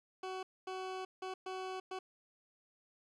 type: tone bursts at uneven times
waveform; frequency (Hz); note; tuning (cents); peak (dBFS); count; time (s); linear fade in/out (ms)
20% pulse; 375; F#4; +23; -35; 5; 0.23-0.43 / 0.67-1.05 / 1.22-1.34 / 1.46-1.8 / 1.91-1.99; 5
effects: low-pass 5000 Hz 12 dB/octave + 12-bit